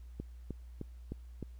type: click train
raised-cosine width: 3 ms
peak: -26 dBFS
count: 5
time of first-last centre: 0.2-1.427 s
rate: 3.26 Hz
effects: added 60 Hz sine -47 dBFS peak until 1.59 s + pink hiss -71 dBFS RMS until 1.59 s

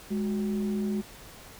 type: tone pair together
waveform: sine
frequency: 207.7 / 370.1 Hz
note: G#3 / F#4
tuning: 0 / 0 cents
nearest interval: minor seventh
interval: 1000 cents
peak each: -26 / -33 dBFS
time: 0.1-1.02 s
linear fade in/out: 20 ms
effects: tanh soft clip ceiling -21 dBFS + pink hiss -48 dBFS RMS until 1.59 s

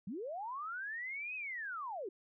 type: linear two-way sweep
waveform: sine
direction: up then down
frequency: 164.81 to 2574 to 339.8 Hz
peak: -39 dBFS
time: 0.07-2.09 s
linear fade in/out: 5 ms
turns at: 1.35 s
effects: none

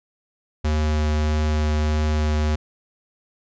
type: tone with vibrato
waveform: square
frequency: 76.3 Hz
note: D#2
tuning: 33 cents flat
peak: -19 dBFS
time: 0.64-2.56 s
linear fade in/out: 10 ms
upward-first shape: triangle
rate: 1.6 Hz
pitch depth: 9 cents each way
effects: resampled to 16000 Hz

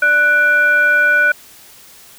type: tone with frequency modulation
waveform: sine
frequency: 1480 Hz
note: F#6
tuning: in tune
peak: -9 dBFS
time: 0.02-1.32 s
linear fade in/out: 5 ms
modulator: 890 Hz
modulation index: 0.43
effects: white hiss -42 dBFS RMS until 2.18 s

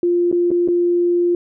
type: tone with dropouts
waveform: sine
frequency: 349.2 Hz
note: F4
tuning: in tune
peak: -13 dBFS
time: 0.03-1.35 s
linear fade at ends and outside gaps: 2 ms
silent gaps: 0.315-0.326 / 0.506-0.514 / 0.677-0.685 s
effects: none

